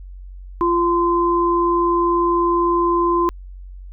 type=tone pair together; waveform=sine; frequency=344.7 / 1032 Hz; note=F4 / C6; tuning=-23 / -24 cents; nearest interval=octave + perfect fifth; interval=1899 cents; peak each=-17 dBFS; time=0.61-3.29 s; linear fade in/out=0 ms; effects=added 46 Hz sine -33 dBFS peak until 3.92 s